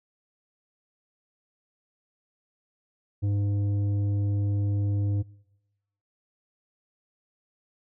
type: tone with tanh clipping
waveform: sine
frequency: 101.3 Hz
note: G#2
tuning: 43 cents flat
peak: -24 dBFS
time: 3.22-5.23 s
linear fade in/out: 20 ms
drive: 8 dB
effects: noise-tail reverb RT60 1.0 s tail -25 dB re dry